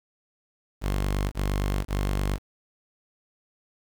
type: tone bursts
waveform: sawtooth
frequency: 49 Hz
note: G1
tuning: in tune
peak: -20 dBFS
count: 3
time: 0.81-2.388 s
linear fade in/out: 50 ms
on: 510 ms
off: 24 ms
effects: 8-bit